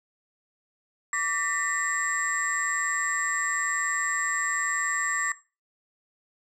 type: tone cluster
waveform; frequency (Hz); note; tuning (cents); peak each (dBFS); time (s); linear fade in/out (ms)
sine; 1158 / 1806 / 1967 / 7590; D6 / A6 / B6 / A#8; -25 / +45 / -7 / +30; -30; 1.13-5.32; 2
effects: noise-tail reverb RT60 0.3 s tail -17 dB re dry + tanh soft clip ceiling -17 dBFS